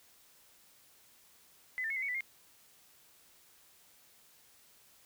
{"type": "tone with pitch steps", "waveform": "sine", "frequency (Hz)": [2016, 1791, 2180, 2050, 2224, 1986, 2126], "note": ["B6", "A6", "C#7", "C7", "C#7", "B6", "C7"], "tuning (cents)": [35, 30, -29, -36, 5, 9, 27], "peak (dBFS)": -33, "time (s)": [1.78, 2.207], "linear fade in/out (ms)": 0, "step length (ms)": 61, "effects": ["white hiss -63 dBFS RMS until 5.05 s"]}